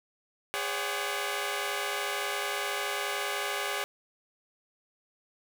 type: tone cluster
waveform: 10% pulse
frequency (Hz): 408.6 / 517 / 568 / 746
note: G#4 / C5 / C#5 / F#5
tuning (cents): -28 / -21 / +42 / +14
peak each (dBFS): -26 / -31 / -27 / -29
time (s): 0.54-3.84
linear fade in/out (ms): 0
effects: none